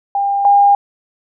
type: tone pair in turn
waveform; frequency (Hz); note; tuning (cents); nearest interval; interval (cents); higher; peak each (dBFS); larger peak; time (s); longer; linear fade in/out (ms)
sine; 800 / 806.5; G5 / G5; +35 / +49; unison; 14; second; -13 / -6; second; 0.15-0.45 / 0.45-0.75; neither; 2
effects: none